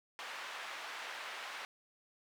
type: band-pass noise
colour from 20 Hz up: white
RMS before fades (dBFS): -45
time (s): 0.19-1.65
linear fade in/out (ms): 0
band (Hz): 760 to 2300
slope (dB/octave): 12
effects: none